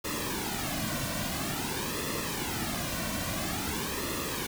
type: noise with flanger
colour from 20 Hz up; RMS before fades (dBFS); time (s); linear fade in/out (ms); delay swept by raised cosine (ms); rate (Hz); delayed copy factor
pink; -33; 0.04-4.47; 10; 1.3 to 2.4; 0.49; -0.7
effects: none

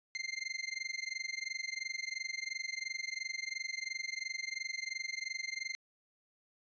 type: tone with amplitude modulation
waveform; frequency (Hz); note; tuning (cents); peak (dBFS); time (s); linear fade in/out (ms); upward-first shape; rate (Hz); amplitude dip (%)
sawtooth; 2093; C7; 0; -30; 0.15-5.75; 0; sine; 22.9; 95
effects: resampled to 16000 Hz

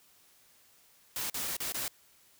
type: noise with dropouts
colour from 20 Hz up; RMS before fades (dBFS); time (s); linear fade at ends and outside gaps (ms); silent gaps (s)
white; -35; 1.16-1.88; 1; 1.299-1.343 / 1.567-1.603 / 1.722-1.744
effects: white hiss -63 dBFS RMS until 2.39 s

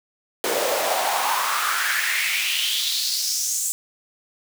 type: noise with high-pass filter sweep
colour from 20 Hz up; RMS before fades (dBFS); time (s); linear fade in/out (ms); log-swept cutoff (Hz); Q
pink; -23; 0.44-3.72; 0; 440 to 7800; 3.9
effects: none

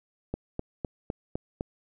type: click train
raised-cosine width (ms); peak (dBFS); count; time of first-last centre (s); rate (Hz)
2; -17; 6; 0.34-1.609; 3.94
effects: none

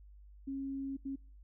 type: tone bursts at uneven times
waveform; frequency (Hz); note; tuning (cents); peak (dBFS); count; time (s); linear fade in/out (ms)
sine; 272.1; C#4; -32; -36; 2; 0.47-0.97 / 1.05-1.16; 10
effects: noise-tail reverb RT60 0.4 s tail -24 dB re dry + added 50 Hz sine -53 dBFS peak until 1.43 s

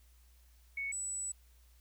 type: tone pair in turn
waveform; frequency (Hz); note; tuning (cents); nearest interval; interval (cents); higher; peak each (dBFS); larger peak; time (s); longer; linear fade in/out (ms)
sine; 2217 / 7900; C#7 / B8; 0 / 0; octave + minor seventh; 2200; second; -35 / -36; first; 0.77-0.92 / 0.92-1.32; second; 5
effects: added 60 Hz sine -60 dBFS peak until 1.8 s + white hiss -70 dBFS RMS until 1.8 s

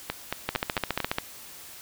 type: two click trains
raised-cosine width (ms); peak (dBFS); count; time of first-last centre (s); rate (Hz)
0.3; -11 / -9; 5 / 11; 0.1-1.003 / 0.49-1.184; 4.43 / 14.4
effects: white hiss -45 dBFS RMS until 1.81 s

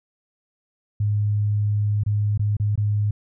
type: tone with dropouts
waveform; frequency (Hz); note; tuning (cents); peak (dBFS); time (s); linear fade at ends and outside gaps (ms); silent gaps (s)
sine; 104.1; G#2; +5; -18; 1-3.11; 5; 2.036-2.062 / 2.377-2.394 / 2.568-2.598 / 2.757-2.776
effects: none

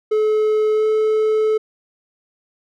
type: tone with pitch glide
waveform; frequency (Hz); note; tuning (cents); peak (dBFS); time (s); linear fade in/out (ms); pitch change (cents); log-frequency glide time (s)
triangle; 430 to 433.7; A4 to A4; -40 to -25; -12; 0.11-1.58; 10; +15; 0.73-0.86
effects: none

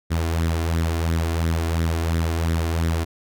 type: tone with flanger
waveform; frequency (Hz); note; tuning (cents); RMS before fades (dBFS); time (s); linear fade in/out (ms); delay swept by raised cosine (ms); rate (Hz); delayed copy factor
sawtooth; 82.41; E2; 0; -22; 0.1-3.05; 20; 0.53 to 2.93; 2.9; +0.55
effects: none

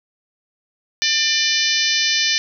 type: harmonic tone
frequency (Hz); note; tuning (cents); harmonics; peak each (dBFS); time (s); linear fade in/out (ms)
596; D5; +25; 3 / 4 / 5 / 6 / 7 / 8 / 9 / 10; -24 / -24 / -24 / -24 / -24 / -24 / -24 / -24; 1.02-2.38; 0
effects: none

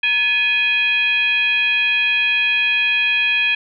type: tone with frequency modulation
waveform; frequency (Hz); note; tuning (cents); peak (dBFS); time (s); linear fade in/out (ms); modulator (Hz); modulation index
sine; 2489; D#7; 0; -14; 0.03-3.55; 5; 777; 0.77
effects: none

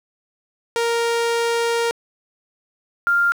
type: tone pair in turn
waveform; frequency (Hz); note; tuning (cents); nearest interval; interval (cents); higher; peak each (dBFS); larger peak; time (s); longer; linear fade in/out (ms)
sawtooth / sine; 466.2 / 1397; A#4 / F6; 0 / 0; octave + perfect fifth; 1900; second; -14; neither; 0.76-1.91 / 3.07-3.32; first; 0
effects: low-pass 9000 Hz 12 dB/octave + 7-bit

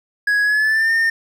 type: tone with pitch glide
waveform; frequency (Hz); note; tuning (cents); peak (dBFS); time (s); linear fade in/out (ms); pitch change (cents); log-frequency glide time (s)
triangle; 1667 to 1817.9; G#6 to A#6; +6 to -44; -12; 0.27-1.1; 5; +150; 0.43-0.92
effects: none

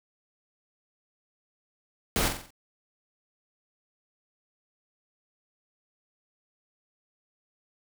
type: noise with echo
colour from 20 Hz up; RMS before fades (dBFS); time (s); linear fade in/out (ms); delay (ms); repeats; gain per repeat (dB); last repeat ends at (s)
pink; -26; 2.16-2.28; 0; 45; 5; -6; 2.505
effects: none

